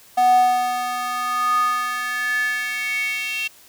square tone with high-pass filter sweep, 246.9 Hz, B3, in tune, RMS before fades -21 dBFS, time 0.17-3.48 s, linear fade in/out 10 ms, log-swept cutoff 690 to 2700 Hz, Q 8.4, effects white hiss -49 dBFS RMS until 3.68 s

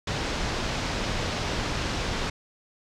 pink low-pass noise, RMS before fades -29 dBFS, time 0.07-2.3 s, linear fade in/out 5 ms, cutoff 6000 Hz, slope 24 dB/octave, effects none

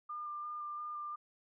sine tone with vibrato, 1200 Hz, D6, 37 cents sharp, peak -39 dBFS, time 0.09-1.16 s, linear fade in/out 10 ms, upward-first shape square, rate 2.9 Hz, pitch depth 10 cents each way, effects none

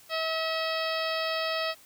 harmonic tone, 644 Hz, E5, 41 cents flat, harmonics 1 / 2 / 3 / 4 / 5 / 6 / 7 / 8, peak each -31 / -34 / -36 / -37 / -38 / -39 / -39 / -40 dBFS, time 0.09-1.75 s, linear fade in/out 50 ms, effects white hiss -55 dBFS RMS until 1.85 s

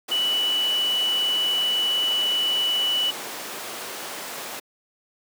sine tone in noise, 2960 Hz, F#7, in tune, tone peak -20 dBFS, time 0.11-3.11 s, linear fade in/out 10 ms, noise pink, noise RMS -32 dBFS, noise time 0.08-4.6 s, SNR +9 dB, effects high-pass 400 Hz 12 dB/octave

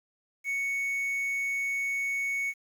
triangle tone with quantisation, 2220 Hz, C#7, 2 cents sharp, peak -26 dBFS, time 0.44-2.54 s, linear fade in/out 50 ms, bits 9, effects none

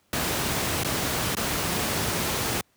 pink noise with dropouts, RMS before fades -26 dBFS, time 0.13-2.61 s, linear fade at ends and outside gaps 2 ms, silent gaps 0.835-0.846 / 1.35-1.368 s, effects pink hiss -66 dBFS RMS until 2.76 s + high-pass 80 Hz 12 dB/octave

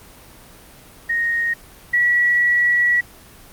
sine tone pair in turn, 1864.7 / 1935.6 Hz, A#6 / B6, 0 / -35 cents, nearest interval minor second, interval 65 cents, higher second, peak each -17 / -13 dBFS, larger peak second, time 1.09-1.54 / 1.93-3.01 s, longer second, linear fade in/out 10 ms, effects pink hiss -44 dBFS RMS until 3.52 s + Opus 24 kbps

